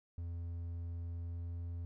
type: tone with pitch glide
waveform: triangle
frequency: 85.2 to 85.74 Hz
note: F2 to F2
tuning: -42 to -31 cents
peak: -37 dBFS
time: 0.18-1.85 s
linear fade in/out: 0 ms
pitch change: +11 cents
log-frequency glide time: 1.19-1.65 s
effects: none